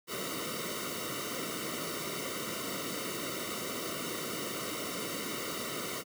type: noise with comb filter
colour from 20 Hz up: pink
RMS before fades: -37 dBFS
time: 0.07-6.04 s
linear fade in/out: 50 ms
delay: 1.2 ms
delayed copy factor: -0.95
effects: high-pass 150 Hz 12 dB/octave